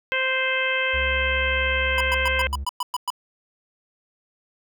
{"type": "harmonic tone", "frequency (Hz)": 522, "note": "C5", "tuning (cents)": -4, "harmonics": [1, 2, 3, 4, 5, 6], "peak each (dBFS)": [-28, -32, -26, -26, -27, -31], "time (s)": [0.12, 2.47], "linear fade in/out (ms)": 0}
{"type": "tone with vibrato", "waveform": "triangle", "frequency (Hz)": 69.2, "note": "C#2", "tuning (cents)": -2, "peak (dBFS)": -25, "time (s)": [0.93, 2.65], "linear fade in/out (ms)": 20, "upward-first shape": "triangle", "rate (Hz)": 10, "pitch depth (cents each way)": 14}
{"type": "tone bursts", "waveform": "square", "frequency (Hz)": 991, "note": "B5", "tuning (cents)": 6, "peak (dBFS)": -23, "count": 9, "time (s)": [1.98, 3.103], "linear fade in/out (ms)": 2, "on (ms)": 27, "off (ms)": 110}
{"effects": []}